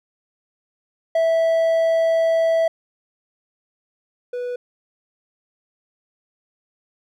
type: tone pair in turn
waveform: triangle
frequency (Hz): 656 / 491.4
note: E5 / B4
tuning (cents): -9 / -9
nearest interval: perfect fourth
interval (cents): 500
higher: first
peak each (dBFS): -13 / -22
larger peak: first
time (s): 1.15-2.68 / 4.33-4.56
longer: first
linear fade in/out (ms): 5
effects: none